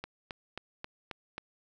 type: click train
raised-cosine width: 0.3 ms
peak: -22 dBFS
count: 6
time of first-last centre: 0.04-1.38 s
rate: 3.73 Hz
effects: none